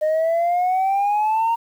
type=exponential sweep; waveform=sine; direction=up; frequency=611 to 932.3 Hz; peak=-14 dBFS; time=0.01-1.56 s; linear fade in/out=20 ms; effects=tanh soft clip ceiling -15 dBFS + 8-bit